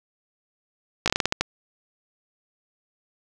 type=slowing click train; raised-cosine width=0.2 ms; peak=-3 dBFS; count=9; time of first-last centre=1.06-1.41 s; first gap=17 ms; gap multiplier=1.26; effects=none